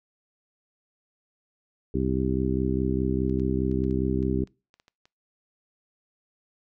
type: harmonic tone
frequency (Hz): 64.9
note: C2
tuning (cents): -13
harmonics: 1 / 2 / 3 / 4 / 5 / 6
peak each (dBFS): -30 / -30 / -30 / -30 / -30 / -30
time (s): 1.94-4.44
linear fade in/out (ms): 5
type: clicks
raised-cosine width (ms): 0.2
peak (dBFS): -37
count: 11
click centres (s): 3.296 / 3.397 / 3.715 / 3.84 / 3.909 / 4.228 / 4.474 / 4.741 / 4.799 / 4.881 / 5.055
effects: noise-tail reverb RT60 0.3 s tail -24 dB re dry